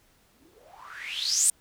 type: noise with low-pass filter sweep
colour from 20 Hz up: violet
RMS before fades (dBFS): -30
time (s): 0.32-1.5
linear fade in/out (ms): 2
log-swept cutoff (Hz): 200 to 9200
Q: 9.8
effects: pink hiss -63 dBFS RMS until 1.6 s